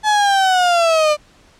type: linear sweep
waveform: 35% pulse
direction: down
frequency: 861 to 591 Hz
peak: -10 dBFS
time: 0.03-1.17 s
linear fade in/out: 50 ms
effects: pink hiss -50 dBFS RMS until 1.59 s + low-pass 7000 Hz 12 dB/octave